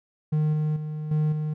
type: tone with level steps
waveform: triangle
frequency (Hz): 153.1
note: D#3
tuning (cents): -28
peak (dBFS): -18 / -20 / -27 / -18 / -23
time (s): 0.32-1.54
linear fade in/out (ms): 10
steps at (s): 0.53 / 0.76 / 1.11 / 1.32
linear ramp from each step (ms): 5
effects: none